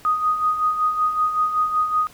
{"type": "tone with tremolo", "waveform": "sine", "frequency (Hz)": 1244.5, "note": "D#6", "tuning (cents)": 0, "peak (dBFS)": -15, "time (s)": [0.05, 2.07], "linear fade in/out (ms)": 0, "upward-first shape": "sine", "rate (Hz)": 5.3, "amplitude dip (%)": 60, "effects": ["pink hiss -48 dBFS RMS until 2.13 s"]}